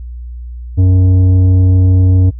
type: tone with tanh clipping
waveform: sine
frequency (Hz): 92.5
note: F#2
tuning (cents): 0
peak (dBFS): -7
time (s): 0.77-2.31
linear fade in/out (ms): 20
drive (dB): 9
effects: noise-tail reverb RT60 0.1 s tail -22 dB re dry + added 60 Hz sine -23 dBFS peak until 2.39 s